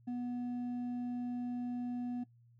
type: tone with hard clipping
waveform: sine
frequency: 244.6 Hz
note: B3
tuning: 16 cents flat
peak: -37 dBFS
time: 0.07-2.24 s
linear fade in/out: 10 ms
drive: 4 dB
effects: noise-tail reverb RT60 0.1 s tail -17 dB re dry + added 118 Hz sine -61 dBFS peak until 2.59 s